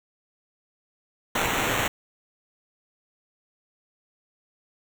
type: noise with sample-and-hold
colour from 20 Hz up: blue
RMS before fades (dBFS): -25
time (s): 1.35-1.88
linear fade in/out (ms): 5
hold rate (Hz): 4900
effects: none